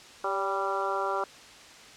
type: harmonic tone with a mistuned harmonic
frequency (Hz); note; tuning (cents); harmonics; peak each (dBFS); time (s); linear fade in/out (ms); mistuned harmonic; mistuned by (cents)
196; G3; 0; 2 / 3 / 4 / 5 / 6 / 7; -34 / -34 / -34 / -34 / -34 / -34; 0.24-1.24; 2; 3; -35
effects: white hiss -49 dBFS RMS until 1.96 s + low-pass 6000 Hz 12 dB/octave